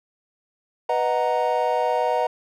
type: chord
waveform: triangle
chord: B major seventh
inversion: none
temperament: equal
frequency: 493.9 / 622.3 / 740 / 932.3 Hz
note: B4 / D#5 / F#5 / A#5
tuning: 0 / 0 / 0 / 0 cents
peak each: -23 dBFS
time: 0.89-2.27 s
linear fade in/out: 5 ms
effects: none